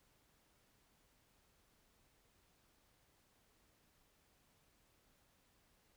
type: silence
effects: pink hiss -74 dBFS RMS until 5.96 s